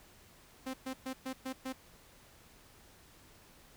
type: tone bursts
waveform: sawtooth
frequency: 261.6 Hz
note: C4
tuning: in tune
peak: -33 dBFS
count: 6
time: 0.66-1.728 s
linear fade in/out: 10 ms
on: 78 ms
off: 120 ms
effects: pink hiss -60 dBFS RMS until 3.76 s